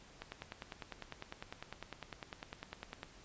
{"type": "click train", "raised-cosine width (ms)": 0.3, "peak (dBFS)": -27, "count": 29, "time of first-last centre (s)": [0.22, 3.031], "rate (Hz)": 9.96, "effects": ["pink hiss -59 dBFS RMS until 3.24 s", "resampled to 16000 Hz"]}